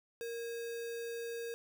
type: tone with sample-and-hold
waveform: sine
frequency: 466.1 Hz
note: A#4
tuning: in tune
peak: -38 dBFS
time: 0.21-1.54 s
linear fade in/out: 0 ms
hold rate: 2100 Hz
effects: none